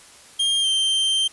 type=tone with pitch glide; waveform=45% pulse; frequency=3210 to 3140 Hz; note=G7 to G7; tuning=+40 to +2 cents; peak=-18 dBFS; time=0.39-1.28 s; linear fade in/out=10 ms; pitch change=-38 cents; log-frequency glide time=0.61-0.67 s; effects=white hiss -47 dBFS RMS until 1.32 s + resampled to 24000 Hz